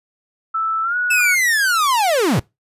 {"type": "tone with pitch glide", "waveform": "sine", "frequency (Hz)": [1318.5, 1463], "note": ["E6", "F#6"], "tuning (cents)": [0, -20], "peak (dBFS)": -17, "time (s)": [0.54, 1.35], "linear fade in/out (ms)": 10, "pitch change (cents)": 180, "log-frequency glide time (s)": [0.83, 0.96]}
{"type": "linear sweep", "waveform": "45% pulse", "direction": "down", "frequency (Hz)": [2650, 82.41], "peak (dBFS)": -14, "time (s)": [1.1, 2.4], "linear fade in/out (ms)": 10}
{"type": "tone with exponential growth", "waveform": "sine", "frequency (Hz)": 1272, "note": "D#6", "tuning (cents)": 38, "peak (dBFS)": -24, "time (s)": [1.12, 1.21], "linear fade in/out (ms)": 2, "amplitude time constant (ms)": 19}
{"effects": ["noise-tail reverb RT60 0.2 s tail -22 dB re dry", "resampled to 32000 Hz"]}